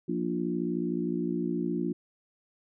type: harmonic tone with a mistuned harmonic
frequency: 59.4 Hz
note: A#1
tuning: 33 cents sharp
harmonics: 3 / 4 / 5 / 6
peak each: -33 / -33 / -33 / -33 dBFS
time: 0.08-1.93 s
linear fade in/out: 10 ms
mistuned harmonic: 6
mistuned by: -28 cents
effects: none